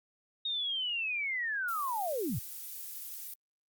sine linear sweep, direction down, 3739 to 83.2 Hz, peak -31 dBFS, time 0.45-2.39 s, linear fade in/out 5 ms
violet noise, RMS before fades -42 dBFS, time 1.68-3.34 s, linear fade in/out 5 ms
effects Opus 48 kbps

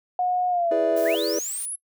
sine tone with pitch glide, 725 to 657.2 Hz, F#5 to E5, -35 to -5 cents, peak -20 dBFS, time 0.19-1.15 s, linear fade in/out 2 ms, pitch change -170 cents, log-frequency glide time 0.49-0.76 s
triangle chord, E dominant seventh, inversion none, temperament equal, 329.6 / 415.3 / 493.9 / 587.3 Hz, E4 / G#4 / B4 / D5, 0 / 0 / 0 / 0 cents, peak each -26 dBFS, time 0.71-1.39 s, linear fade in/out 5 ms
blue noise, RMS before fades -38 dBFS, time 0.96-1.66 s, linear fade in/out 10 ms
sine linear sweep, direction up, 1554 to 11140 Hz, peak -28 dBFS, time 1.05-1.76 s, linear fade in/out 10 ms
effects noise-tail reverb RT60 0.1 s tail -23 dB re dry

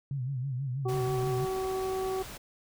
sine tone with vibrato, 131.6 Hz, C3, 10 cents sharp, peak -30 dBFS, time 0.11-1.45 s, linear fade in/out 2 ms, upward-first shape sine, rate 6.2 Hz, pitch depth 120 cents each way
harmonic tone, 378.4 Hz, F#4, 39 cents sharp, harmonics 1 / 2 / 3, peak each -30 / -37 / -42 dBFS, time 0.85-2.23 s, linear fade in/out 10 ms
pink noise, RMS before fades -43 dBFS, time 0.88-2.38 s, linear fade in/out 10 ms
effects none

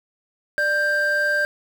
triangle tone pair together, 592 / 1580.5 Hz, D5 / G6, +14 / +14 cents, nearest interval octave + perfect fourth, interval 1700 cents, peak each -23 / -17 dBFS, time 0.58-1.45 s, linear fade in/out 0 ms, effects 7-bit

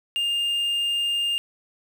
triangle tone with quantisation, 2811 Hz, F7, 11 cents sharp, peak -20 dBFS, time 0.16-1.38 s, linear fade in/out 0 ms, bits 8, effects none

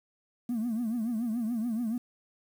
triangle tone with vibrato, 230 Hz, A#3, 23 cents flat, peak -25 dBFS, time 0.49-1.98 s, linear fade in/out 5 ms, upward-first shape triangle, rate 7 Hz, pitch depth 150 cents each way, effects tanh soft clip ceiling -24 dBFS + 9-bit

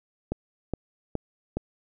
click train, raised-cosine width 2 ms, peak -14 dBFS, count 4, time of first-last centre 0.32-1.57 s, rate 2.4 Hz, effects none

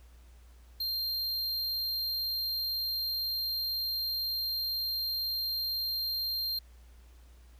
square tone, 4186 Hz, C8, in tune, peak -31 dBFS, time 0.8-6.59 s, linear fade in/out 5 ms, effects added 60 Hz sine -52 dBFS peak until 7.59 s + pink hiss -65 dBFS RMS until 7.59 s

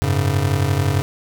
square chord, F# suspended second, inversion none, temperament just, 92.5 / 104.06 / 138.75 Hz, F#2 / G#2 / C#3, 0 / +4 / +2 cents, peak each -21 / -22 / -21 dBFS, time 0.02-1.02 s, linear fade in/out 0 ms, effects none

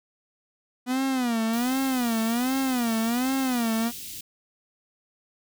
45% pulse tone with vibrato, 244.7 Hz, B3, 16 cents flat, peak -23 dBFS, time 0.86-3.92 s, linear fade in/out 50 ms, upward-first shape sine, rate 1.3 Hz, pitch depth 160 cents each way
white band-stop noise, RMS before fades -38 dBFS, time 1.53-4.21 s, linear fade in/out 5 ms, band 350 to 2600 Hz, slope 24 dB/octave
effects none

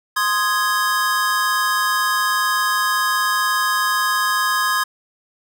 square chord, Ab major, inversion first, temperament equal, 1046.5 / 1244.5 / 1661.2 Hz, C6 / Eb6 / Ab6, 0 / 0 / 0 cents, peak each -22 / -23 / -21 dBFS, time 0.16-4.84 s, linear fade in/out 10 ms, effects none

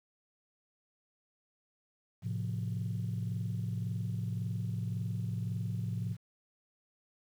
sine chord, F major, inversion first, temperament just, 109.13 / 130.96 / 174.61 Hz, A2 / C3 / F3, -14 / +2 / 0 cents, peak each -34 / -38 / -38 dBFS, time 2.22-6.17 s, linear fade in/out 50 ms, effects tanh soft clip ceiling -26 dBFS + 10-bit

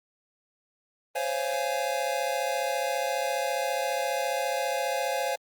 square chord, Db major seventh, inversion third, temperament just, 519.7 / 554.4 / 693 / 831.5 Hz, C5 / Db5 / F5 / Ab5, -12 / 0 / -14 / +2 cents, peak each -33 dBFS, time 1.15-5.36 s, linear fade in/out 10 ms, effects Opus 24 kbps

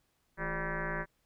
sine tone with frequency modulation, 784 Hz, G5, in tune, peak -32 dBFS, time 0.37-1.06 s, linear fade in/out 50 ms, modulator 189 Hz, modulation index 5.9, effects pink hiss -75 dBFS RMS until 1.25 s

